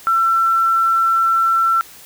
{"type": "tone", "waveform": "sine", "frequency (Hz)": 1345, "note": "E6", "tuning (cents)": 34, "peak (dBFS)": -12, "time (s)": [0.07, 1.81], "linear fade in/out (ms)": 0, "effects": ["white hiss -41 dBFS RMS until 2.05 s"]}